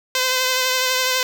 5% pulse tone with vibrato, 513 Hz, C5, 34 cents flat, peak -6 dBFS, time 0.15-1.23 s, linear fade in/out 2 ms, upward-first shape triangle, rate 12 Hz, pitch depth 24 cents each way, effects none

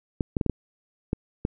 clicks, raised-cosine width 3 ms, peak -11 dBFS, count 7, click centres 0.208 / 0.368 / 0.412 / 0.463 / 0.497 / 1.131 / 1.451 s, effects none

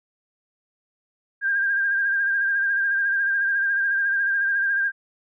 sine tone with vibrato, 1600 Hz, G6, 35 cents sharp, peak -19 dBFS, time 1.41-4.92 s, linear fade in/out 50 ms, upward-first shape sine, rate 14 Hz, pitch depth 37 cents each way, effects none

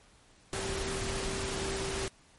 sine tone in noise, 387.8 Hz, G4, 19 cents flat, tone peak -37 dBFS, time 0.53-2.08 s, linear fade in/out 0 ms, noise pink, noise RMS -35 dBFS, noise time 0.53-2.08 s, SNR -5 dB, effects pink hiss -61 dBFS RMS until 2.38 s + MP3 48 kbps

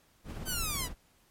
brown noise with tremolo, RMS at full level -37 dBFS, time 0.24-0.95 s, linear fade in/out 50 ms, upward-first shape sine, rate 18 Hz, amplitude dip 30%
5% pulse linear sweep, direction down, 1568 to 945 Hz, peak -21 dBFS, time 0.45-0.89 s, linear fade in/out 50 ms
effects pink hiss -66 dBFS RMS until 1.3 s + MP3 64 kbps

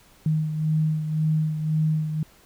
sine beating tone pair, 155.56 / 157.46 Hz, D#3 / D#3, 0 / +21 cents, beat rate 1.9 Hz, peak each -21 / -29 dBFS, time 0.26-2.23 s, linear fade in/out 2 ms, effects pink hiss -55 dBFS RMS until 2.45 s

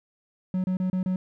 triangle tone bursts, 185 Hz, F#3, in tune, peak -21 dBFS, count 5, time 0.54-1.16 s, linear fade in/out 2 ms, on 100 ms, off 30 ms, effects none

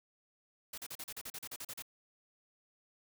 white noise bursts, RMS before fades -44 dBFS, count 13, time 0.73-1.823 s, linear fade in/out 5 ms, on 49 ms, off 38 ms, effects none

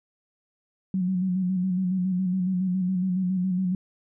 sine tone with vibrato, 184.5 Hz, F#3, 5 cents flat, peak -22 dBFS, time 0.94-3.75 s, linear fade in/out 2 ms, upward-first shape square, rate 7.2 Hz, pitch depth 42 cents each way, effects none

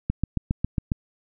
click train, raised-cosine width 5 ms, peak -10 dBFS, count 7, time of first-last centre 0.1-0.919 s, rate 7.33 Hz, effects none

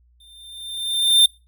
square tone with exponential growth, 3594 Hz, A7, 36 cents sharp, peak -9 dBFS, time 0.2-1.26 s, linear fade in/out 5 ms, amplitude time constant 230 ms, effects noise-tail reverb RT60 0.3 s tail -24 dB re dry + added 60 Hz sine -54 dBFS peak until 1.47 s

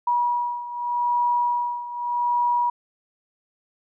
sine beating tone pair, 964 / 964.83 Hz, B5 / B5, -42 / -41 cents, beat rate 0.83 Hz, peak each -22 / -26 dBFS, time 0.07-2.7 s, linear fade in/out 5 ms, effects none

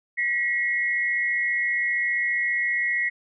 sine tone pair together, 1921 / 2156 Hz, B6 / C#7, -48 / -49 cents, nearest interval major second, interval 199 cents, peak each -23 / -26 dBFS, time 0.17-3.1 s, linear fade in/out 20 ms, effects none

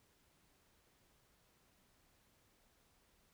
silence, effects pink hiss -73 dBFS RMS until 3.33 s

